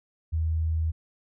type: tone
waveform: sine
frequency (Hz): 80.3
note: E2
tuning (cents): -45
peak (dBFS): -23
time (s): 0.32-0.92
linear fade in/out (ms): 20
effects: none